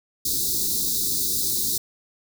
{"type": "band-stop noise", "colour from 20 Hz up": "white", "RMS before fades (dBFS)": -24, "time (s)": [0.25, 1.78], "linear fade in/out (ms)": 5, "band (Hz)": [430, 3700], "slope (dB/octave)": 96, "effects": []}